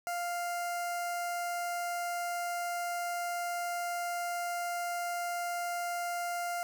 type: tone with notch filter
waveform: sawtooth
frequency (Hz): 698.5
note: F5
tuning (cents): 0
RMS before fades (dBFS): -35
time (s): 0.07-6.63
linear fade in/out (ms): 0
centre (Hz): 3500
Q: 1.3
effects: none